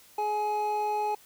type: tone pair together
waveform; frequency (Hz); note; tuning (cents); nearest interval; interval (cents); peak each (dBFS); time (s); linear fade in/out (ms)
triangle; 420.7 / 841.4; G#4 / G#5; +22 / +22; octave; 1200; -31 / -25; 0.18-1.15; 5
effects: white hiss -56 dBFS RMS until 1.25 s